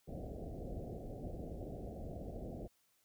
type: low-pass noise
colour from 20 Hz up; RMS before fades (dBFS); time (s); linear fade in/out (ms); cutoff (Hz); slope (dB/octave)
pink; -45; 0.07-2.68; 20; 730; 96
effects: white hiss -75 dBFS RMS until 3.04 s